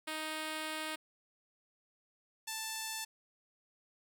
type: tone pair in turn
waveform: 5% pulse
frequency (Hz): 312.1 / 882.8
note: D#4 / A5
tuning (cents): +5 / +5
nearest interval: octave + tritone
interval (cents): 1800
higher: second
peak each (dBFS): -26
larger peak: neither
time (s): 0.07-0.96 / 2.47-3.05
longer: first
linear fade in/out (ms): 10
effects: none